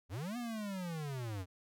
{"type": "linear two-way sweep", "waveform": "square", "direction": "up then down", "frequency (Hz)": [74.2, 246.9, 87], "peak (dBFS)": -39, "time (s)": [0.09, 1.46], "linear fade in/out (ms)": 50, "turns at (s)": 0.37, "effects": []}